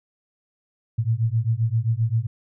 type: beating tone pair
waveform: sine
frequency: 110 / 117.6 Hz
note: A2 / A#2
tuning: 0 / +16 cents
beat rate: 7.6 Hz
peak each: -22 dBFS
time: 0.98-2.27 s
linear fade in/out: 10 ms
effects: none